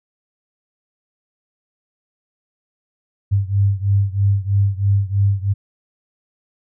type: beating tone pair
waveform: sine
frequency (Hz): 98.4 / 101.5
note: G2 / G#2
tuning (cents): +7 / -39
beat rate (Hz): 3.1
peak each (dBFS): -16 / -18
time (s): 3.31-5.54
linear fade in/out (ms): 20
effects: none